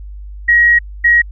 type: tone pair in turn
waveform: sine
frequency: 1897 / 1897 Hz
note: A#6 / A#6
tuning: +30 / +30 cents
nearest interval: unison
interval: 0 cents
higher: neither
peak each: -6 dBFS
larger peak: neither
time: 0.48-0.79 / 1.04-1.22 s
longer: first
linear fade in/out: 10 ms
effects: added 50 Hz sine -27 dBFS peak until 1.31 s